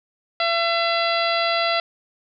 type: harmonic tone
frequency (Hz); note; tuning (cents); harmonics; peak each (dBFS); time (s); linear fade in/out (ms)
675; E5; +41; 1 / 2 / 3 / 4 / 5 / 6 / 7; -22 / -25 / -27 / -28 / -29 / -30 / -30; 0.4-1.8; 2
effects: none